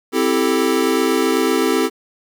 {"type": "chord", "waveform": "square", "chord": "A minor seventh", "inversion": "first", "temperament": "equal", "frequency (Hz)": [261.6, 329.6, 392, 440], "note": ["C4", "E4", "G4", "A4"], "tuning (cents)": [0, 0, 0, 0], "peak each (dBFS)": -21, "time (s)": [0.12, 1.9], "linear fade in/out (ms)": 50, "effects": ["8-bit"]}